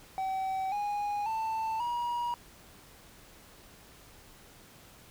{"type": "tone with pitch steps", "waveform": "triangle", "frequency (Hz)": [764, 823.6, 887.8, 957], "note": ["G5", "G#5", "A5", "A#5"], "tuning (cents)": [-45, -15, 15, 45], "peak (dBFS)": -28, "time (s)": [0.18, 2.34], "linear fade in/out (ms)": 0, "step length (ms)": 540, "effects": ["pink hiss -55 dBFS RMS until 5.1 s"]}